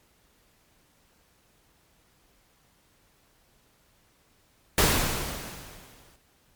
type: noise with exponential decay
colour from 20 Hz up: pink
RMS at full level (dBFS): -19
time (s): 4.78-6.16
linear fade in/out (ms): 2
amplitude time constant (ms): 300
effects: pink hiss -64 dBFS RMS until 6.55 s + MP3 96 kbps